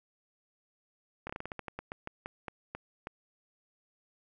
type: slowing click train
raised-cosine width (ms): 0.5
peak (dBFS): -23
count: 16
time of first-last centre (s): 1.27-3.071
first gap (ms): 25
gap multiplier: 1.2
effects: none